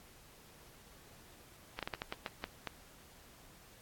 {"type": "slowing click train", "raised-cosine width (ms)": 0.3, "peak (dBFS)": -21, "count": 9, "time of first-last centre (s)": [1.79, 2.673], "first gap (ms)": 37, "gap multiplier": 1.3, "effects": ["pink hiss -59 dBFS RMS until 3.81 s", "AAC 64 kbps"]}